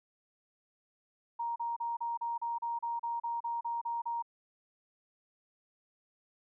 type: tone bursts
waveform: sine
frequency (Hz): 936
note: A#5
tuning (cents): +7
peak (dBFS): -32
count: 14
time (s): 1.39-4.225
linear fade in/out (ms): 10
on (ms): 170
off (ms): 35
effects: none